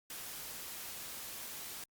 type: noise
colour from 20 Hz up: white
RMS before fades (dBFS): -45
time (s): 0.1-1.84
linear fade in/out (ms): 2
effects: Opus 48 kbps